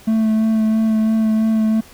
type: tone with vibrato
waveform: triangle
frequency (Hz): 220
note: A3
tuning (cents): 0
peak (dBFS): -11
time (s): 0.07-1.81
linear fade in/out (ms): 10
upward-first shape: sine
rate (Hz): 3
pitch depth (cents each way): 15
effects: pink hiss -44 dBFS RMS until 1.93 s